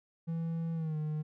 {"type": "tone with pitch glide", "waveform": "triangle", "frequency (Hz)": [165.1, 153.16], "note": ["E3", "D#3"], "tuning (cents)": [3, -27], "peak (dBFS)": -30, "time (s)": [0.27, 1.23], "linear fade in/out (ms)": 20, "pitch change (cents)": -130, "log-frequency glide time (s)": [0.74, 0.97], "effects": []}